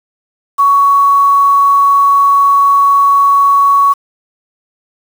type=tone with quantisation; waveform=sine; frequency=1119 Hz; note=C#6; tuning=16 cents sharp; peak=-5 dBFS; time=0.58-3.94 s; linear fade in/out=20 ms; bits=5; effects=none